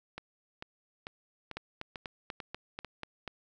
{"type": "two click trains", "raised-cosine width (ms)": 0.3, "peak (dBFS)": [-22, -24], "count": [8, 7], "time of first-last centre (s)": [[1.57, 3.277], [0.18, 2.847]], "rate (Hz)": [4.1, 2.25], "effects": []}